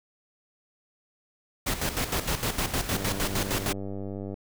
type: noise with tremolo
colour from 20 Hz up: pink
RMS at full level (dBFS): -27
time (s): 1.66-3.73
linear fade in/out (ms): 10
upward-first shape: square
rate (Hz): 6.5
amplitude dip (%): 65
type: click train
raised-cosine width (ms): 2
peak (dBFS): -23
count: 141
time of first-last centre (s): 2.92-4.341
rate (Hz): 98.5
effects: none